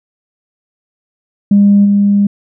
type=tone with level steps; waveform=sine; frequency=202.1 Hz; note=G#3; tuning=47 cents flat; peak=-3 / -6 dBFS; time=1.51-2.27 s; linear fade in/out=5 ms; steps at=1.84 s; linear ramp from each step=20 ms; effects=tanh soft clip ceiling 0 dBFS